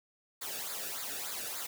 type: noise with flanger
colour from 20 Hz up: white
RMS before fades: -39 dBFS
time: 0.41-1.67 s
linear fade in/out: 10 ms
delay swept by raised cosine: 0.34 to 0.99 ms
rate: 3.4 Hz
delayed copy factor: -0.7
effects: none